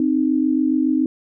sine tone pair together, 261.4 / 308.5 Hz, C4 / D#4, -1 / -15 cents, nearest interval minor third, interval 286 cents, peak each -18 dBFS, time 0-1.06 s, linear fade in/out 2 ms, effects none

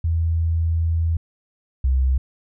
sine tone pair in turn, 82.41 / 65.41 Hz, E2 / C2, 0 / 0 cents, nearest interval major third, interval 400 cents, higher first, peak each -17 / -15 dBFS, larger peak second, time 0.04-1.17 / 1.84-2.18 s, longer first, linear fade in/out 5 ms, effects none

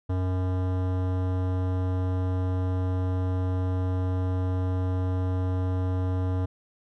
sine tone with hard clipping, 92.2 Hz, F#2, 6 cents flat, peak -26 dBFS, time 0.09-6.46 s, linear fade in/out 10 ms, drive 18 dB, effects none

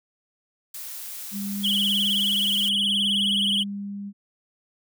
blue noise, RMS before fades -36 dBFS, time 0.74-2.69 s, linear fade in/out 5 ms
sine tone with tremolo, 201 Hz, G3, 44 cents sharp, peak -27 dBFS, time 1.31-4.13 s, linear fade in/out 50 ms, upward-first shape sine, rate 0.61 Hz, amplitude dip 40%
triangle tone with vibrato, 3136 Hz, G7, in tune, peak -19 dBFS, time 1.63-3.64 s, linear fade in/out 20 ms, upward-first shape triangle, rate 19 Hz, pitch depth 150 cents each way
effects none

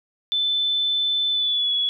sine tone with pitch glide, 3520 to 3381 Hz, A7 to G#7, 0 to +30 cents, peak -19 dBFS, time 0.32-1.89 s, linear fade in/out 0 ms, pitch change -70 cents, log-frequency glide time 1.31-1.72 s, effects none

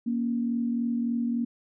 sine tone pair together, 235.4 / 278.9 Hz, A#3 / C#4, +17 / +11 cents, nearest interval minor third, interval 294 cents, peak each -25 / -34 dBFS, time 0.06-1.45 s, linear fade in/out 10 ms, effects none

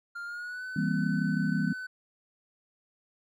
triangle tone with pitch glide, 1400 to 1509.2 Hz, F6 to F#6, +4 to +34 cents, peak -34 dBFS, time 0.15-1.87 s, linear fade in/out 10 ms, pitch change +130 cents, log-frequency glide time 0.25-0.65 s
sine chord, C dominant seventh, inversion first, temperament just, 163.52 / 196.22 / 235.5 / 261.6 Hz, E3 / G3 / Bb3 / C4, -14 / +2 / +18 / 0 cents, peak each -30 / -30 / -32 / -34 dBFS, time 0.76-1.73 s, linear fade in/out 5 ms
effects none

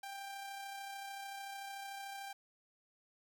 sawtooth tone with amplitude modulation, 790 Hz, G5, 13 cents sharp, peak -39 dBFS, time 0.03-2.33 s, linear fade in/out 5 ms, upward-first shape sine, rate 33.5 Hz, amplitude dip 30%, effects none

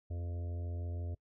harmonic tone with a mistuned harmonic, 86.2 Hz, F2, 22 cents flat, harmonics 1 / 3 / 4 / 5 / 6 / 7 / 8, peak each -36 / -53 / -56 / -55 / -62 / -56 / -61 dBFS, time 0.1-1.15 s, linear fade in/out 10 ms, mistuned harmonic 3, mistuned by -35 cents, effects noise-tail reverb RT60 0.1 s tail -23 dB re dry

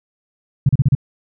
sine tone bursts, 135.2 Hz, C#3, 43 cents flat, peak -8 dBFS, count 5, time 0.66-0.951 s, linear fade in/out 5 ms, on 31 ms, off 34 ms, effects none

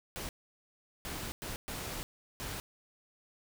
pink noise bursts at uneven times, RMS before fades -40 dBFS, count 5, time 0.16-0.29 / 1.05-1.32 / 1.42-1.56 / 1.68-2.03 / 2.4-2.6 s, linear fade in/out 0 ms, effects none

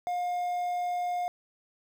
triangle tone with quantisation, 712 Hz, F5, 33 cents sharp, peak -26 dBFS, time 0.07-1.28 s, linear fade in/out 0 ms, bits 9, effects none

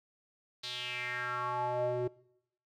square tone with band-pass filter sweep, 123.47 Hz, B2, in tune, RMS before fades -35 dBFS, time 0.63-2.08 s, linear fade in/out 10 ms, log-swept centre 4100 to 420 Hz, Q 4.5, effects noise-tail reverb RT60 0.8 s tail -23 dB re dry

